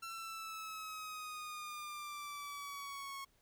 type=exponential sweep; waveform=sawtooth; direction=down; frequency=1354 to 1095 Hz; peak=-40 dBFS; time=0.02-3.25 s; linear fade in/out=10 ms; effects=pink hiss -73 dBFS RMS until 3.41 s